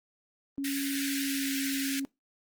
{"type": "tone with pitch glide", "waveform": "sine", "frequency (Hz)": [277.2, 273.4], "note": ["C#4", "C#4"], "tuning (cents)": [0, -24], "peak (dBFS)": -30, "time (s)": [0.58, 2.05], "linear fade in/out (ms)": 0, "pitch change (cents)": -24, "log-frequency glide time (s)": [1.11, 1.53]}
{"type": "high-pass noise", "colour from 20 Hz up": "pink", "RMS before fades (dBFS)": -35, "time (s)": [0.64, 2], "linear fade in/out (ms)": 5, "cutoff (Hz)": 1500, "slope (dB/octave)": 96}
{"effects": ["noise-tail reverb RT60 0.2 s tail -22 dB re dry", "Opus 24 kbps"]}